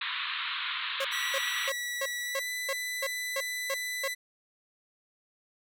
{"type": "band-pass noise", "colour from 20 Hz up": "white", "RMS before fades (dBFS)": -34, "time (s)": [0.01, 1.7], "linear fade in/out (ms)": 5, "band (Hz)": [990, 4000], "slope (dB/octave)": 96}
{"type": "tone bursts", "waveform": "sawtooth", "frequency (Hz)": 544, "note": "C#5", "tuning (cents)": -33, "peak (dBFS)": -26, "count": 10, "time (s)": [1, 4.08], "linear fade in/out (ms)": 5, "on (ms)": 47, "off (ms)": 290}
{"type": "tone with pitch glide", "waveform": "sawtooth", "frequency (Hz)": [1946, 1993.8], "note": ["B6", "B6"], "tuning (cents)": [-26, 16], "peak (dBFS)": -29, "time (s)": [1.11, 4.15], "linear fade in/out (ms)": 20, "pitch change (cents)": 42, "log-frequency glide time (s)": [2.21, 2.49]}
{"effects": []}